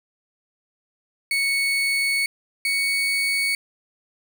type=tone pair in turn; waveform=35% pulse; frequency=2217 / 2227 Hz; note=C#7 / C#7; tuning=0 / +7 cents; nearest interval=unison; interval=7 cents; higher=second; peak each=-18 dBFS; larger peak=neither; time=1.31-2.26 / 2.65-3.55 s; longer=first; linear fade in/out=2 ms; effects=8-bit